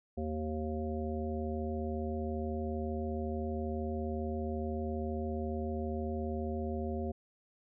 harmonic tone with a mistuned harmonic, 77.3 Hz, D#2, 11 cents flat, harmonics 1 / 3 / 5 / 7 / 9, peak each -37 / -38 / -40 / -43 / -44 dBFS, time 0.17-7.12 s, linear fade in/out 10 ms, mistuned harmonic 1, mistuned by +50 cents, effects none

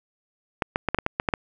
clicks, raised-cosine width 0.5 ms, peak -7 dBFS, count 9, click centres 0.622 / 0.759 / 0.887 / 0.946 / 0.987 / 1.064 / 1.199 / 1.288 / 1.338 s, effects none

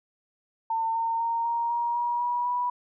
sine tone with pitch steps, 903 / 913.5 / 924.1 / 934.8 / 945.7 / 956.7 / 967.8 / 979.1 Hz, A5 / A#5 / A#5 / A#5 / A#5 / A#5 / B5 / B5, +45 / -35 / -15 / +5 / +25 / +45 / -35 / -15 cents, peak -24 dBFS, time 0.7-2.7 s, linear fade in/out 5 ms, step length 250 ms, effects none

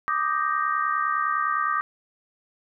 sine chord, Eb major seventh, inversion third, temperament equal, 1174.7 / 1244.5 / 1568 / 1864.7 Hz, D6 / Eb6 / G6 / Bb6, 0 / 0 / 0 / 0 cents, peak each -25 / -26 / -31 / -31 dBFS, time 0.08-1.81 s, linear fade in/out 0 ms, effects none

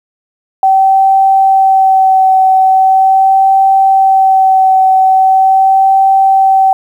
sine tone with vibrato, 767 Hz, G5, 38 cents flat, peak -4 dBFS, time 0.63-6.73 s, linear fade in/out 2 ms, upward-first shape sine, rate 0.41 Hz, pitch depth 16 cents each way, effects 7-bit

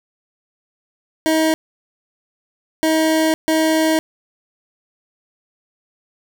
25% pulse tone bursts at uneven times, 317.5 Hz, D#4, 35 cents sharp, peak -10 dBFS, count 3, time 1.26-1.54 / 2.83-3.34 / 3.48-3.99 s, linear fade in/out 0 ms, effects none

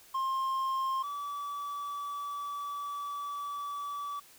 triangle tone pair in turn, 1061 / 1150.1 Hz, C6 / D6, +24 / -37 cents, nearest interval minor second, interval 139 cents, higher second, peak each -27 / -33 dBFS, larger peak first, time 0.14-1.03 / 1.03-4.2 s, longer second, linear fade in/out 10 ms, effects white hiss -57 dBFS RMS until 4.38 s

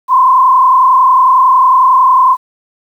sine tone with frequency modulation, 1033 Hz, C6, 22 cents flat, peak -4 dBFS, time 0.08-2.37 s, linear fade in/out 50 ms, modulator 31 Hz, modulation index 1.4, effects 7-bit

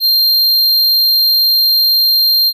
square tone, 4186 Hz, C8, in tune, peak -9 dBFS, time 0-2.53 s, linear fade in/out 50 ms, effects none

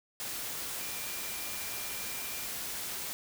sine tone in noise, 2380 Hz, D7, 22 cents sharp, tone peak -47 dBFS, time 0.81-2.46 s, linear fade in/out 0 ms, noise white, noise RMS -38 dBFS, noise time 0.2-3.13 s, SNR -12 dB, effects none

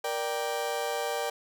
35% pulse chord, G minor, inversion first, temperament just, 470.4 / 588 / 784 Hz, Bb4 / D5 / G5, +16 / +2 / 0 cents, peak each -32 dBFS, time 0.04-1.3 s, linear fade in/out 5 ms, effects none

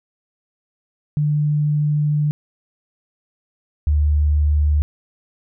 sine tone pair in turn, 148.9 / 74.45 Hz, D3 / D2, +24 / +24 cents, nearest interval octave, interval 1200 cents, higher first, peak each -15 / -13 dBFS, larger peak second, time 1.17-2.31 / 3.87-4.82 s, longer first, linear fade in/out 0 ms, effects none

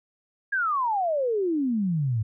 sine exponential sweep, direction down, 1661.2 to 103.6 Hz, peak -22 dBFS, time 0.52-2.23 s, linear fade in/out 10 ms, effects none

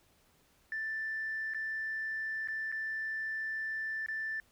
sine tone with dropouts, 1767 Hz, A6, 7 cents sharp, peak -33 dBFS, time 0.72-4.4 s, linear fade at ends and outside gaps 1 ms, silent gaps 1.537-1.546 / 2.475-2.485 / 2.717-2.724 / 4.062-4.085 s, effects tanh soft clip ceiling -29 dBFS + pink hiss -68 dBFS RMS until 4.51 s

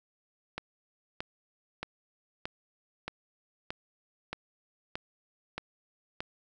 click train, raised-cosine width 0.3 ms, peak -19 dBFS, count 10, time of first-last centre 0.58-6.205 s, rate 1.6 Hz, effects none

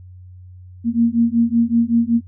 sine beating tone pair, 230.2 / 235.5 Hz, A#3 / A#3, -22 / +18 cents, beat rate 5.3 Hz, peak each -16 dBFS, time 0.84-2.21 s, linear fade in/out 50 ms, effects noise-tail reverb RT60 0.1 s tail -24 dB re dry + added 91 Hz sine -37 dBFS peak until 2.27 s

